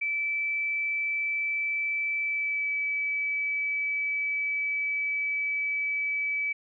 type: tone with pitch glide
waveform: sine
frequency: 2317 to 2296 Hz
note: D7 to D7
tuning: -24 to -40 cents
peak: -26 dBFS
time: 0.01-6.53 s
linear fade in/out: 10 ms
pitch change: -16 cents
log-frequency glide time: 2.22-2.7 s
effects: none